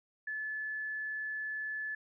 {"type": "tone", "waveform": "sine", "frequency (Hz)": 1729, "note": "A6", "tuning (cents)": -31, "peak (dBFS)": -35, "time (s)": [0.27, 1.95], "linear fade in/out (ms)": 5, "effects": []}